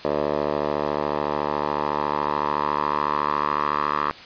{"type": "tone with band-pass filter sweep", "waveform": "10% pulse", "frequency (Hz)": 73.9, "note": "D2", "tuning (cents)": 11, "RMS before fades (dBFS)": -24, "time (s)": [0.05, 4.11], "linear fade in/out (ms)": 0, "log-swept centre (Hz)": [640, 1200], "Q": 3.5, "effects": ["white hiss -41 dBFS RMS until 4.25 s", "resampled to 11025 Hz"]}